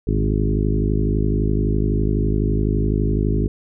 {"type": "harmonic tone with a mistuned harmonic", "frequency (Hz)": 51.91, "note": "G#1", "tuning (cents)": 0, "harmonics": [1, 2, 3, 4, 5, 6, 7, 8], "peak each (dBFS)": [-20, -23, -25, -26, -27, -28, -28, -29], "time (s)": [0.07, 3.48], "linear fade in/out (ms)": 5, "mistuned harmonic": 2, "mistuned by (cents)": 57, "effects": []}